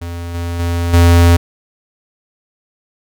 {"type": "tone with level steps", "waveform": "square", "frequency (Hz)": 85.7, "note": "F2", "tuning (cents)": -32, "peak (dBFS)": [-23, -19, -15, -6], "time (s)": [0.01, 1.37], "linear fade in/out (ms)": 10, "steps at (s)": [0.34, 0.59, 0.93], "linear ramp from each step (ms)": 10, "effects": []}